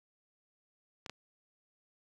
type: clicks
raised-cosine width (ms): 0.2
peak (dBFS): -24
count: 2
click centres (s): 1.062 / 1.096
effects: high-pass 80 Hz 12 dB/octave + 11-bit